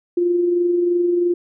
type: tone with amplitude modulation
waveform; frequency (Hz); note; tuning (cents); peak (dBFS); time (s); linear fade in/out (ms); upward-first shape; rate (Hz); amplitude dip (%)
sine; 350.1; F4; +4; -13; 0.17-1.34; 5; sine; 23; 35
effects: none